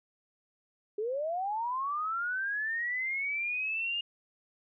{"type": "linear sweep", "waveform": "sine", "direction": "up", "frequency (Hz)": [404.4, 2848], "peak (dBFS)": -30, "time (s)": [0.98, 4.01], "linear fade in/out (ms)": 5, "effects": []}